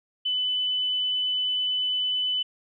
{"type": "tone", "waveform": "sine", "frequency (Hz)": 3003, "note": "F#7", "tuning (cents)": 25, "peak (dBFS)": -23, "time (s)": [0.25, 2.43], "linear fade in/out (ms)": 10, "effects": []}